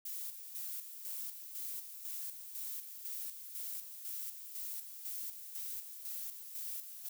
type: noise with tremolo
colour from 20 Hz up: violet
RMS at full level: -42 dBFS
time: 0.05-7.09 s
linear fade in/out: 5 ms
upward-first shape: square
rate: 2 Hz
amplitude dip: 55%
effects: none

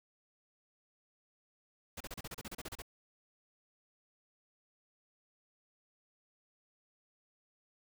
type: noise bursts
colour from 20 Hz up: pink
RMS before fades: -44 dBFS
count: 13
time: 1.97-2.821 s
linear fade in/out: 5 ms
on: 35 ms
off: 33 ms
effects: none

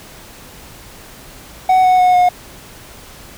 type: tone with pitch steps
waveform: triangle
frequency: 746 / 737.4 / 729 / 720.6 Hz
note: F#5 / F#5 / F#5 / F#5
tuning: +14 / -6 / -26 / -46 cents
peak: -6 dBFS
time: 1.69-2.29 s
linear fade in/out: 5 ms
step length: 150 ms
effects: pink hiss -38 dBFS RMS until 3.37 s

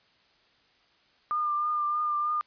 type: tone with vibrato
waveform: sine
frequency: 1202 Hz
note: D6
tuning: 40 cents sharp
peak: -25 dBFS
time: 1.31-2.41 s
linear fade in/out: 0 ms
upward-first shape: triangle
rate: 3.2 Hz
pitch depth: 28 cents each way
effects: white hiss -64 dBFS RMS until 2.46 s + resampled to 11025 Hz

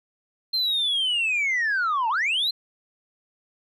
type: linear two-way sweep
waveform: sine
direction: down then up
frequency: 4186 to 860 to 4186 Hz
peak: -19 dBFS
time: 0.53-2.51 s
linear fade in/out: 10 ms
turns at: 2.09 s
effects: tanh soft clip ceiling -19 dBFS

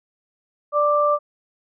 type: tone pair together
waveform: sine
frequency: 589 / 1178 Hz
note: D5 / D6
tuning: +5 / +5 cents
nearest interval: octave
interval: 1200 cents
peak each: -18 dBFS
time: 0.72-1.19 s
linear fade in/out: 50 ms
effects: none

